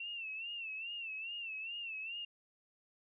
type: tone with vibrato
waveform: sine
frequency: 2700 Hz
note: E7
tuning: 41 cents sharp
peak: -40 dBFS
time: 0-2.25 s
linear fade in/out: 5 ms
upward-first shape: sine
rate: 2.4 Hz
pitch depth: 95 cents each way
effects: none